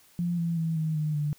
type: tone with pitch steps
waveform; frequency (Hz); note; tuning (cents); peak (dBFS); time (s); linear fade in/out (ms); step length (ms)
sine; 173.6 / 168.17 / 162.91 / 157.82 / 152.88 / 148.1; F3 / E3 / E3 / D#3 / D#3 / D3; -10 / +35 / -20 / +25 / -30 / +15; -25; 0.19-1.33; 0; 190
effects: white hiss -59 dBFS RMS until 1.38 s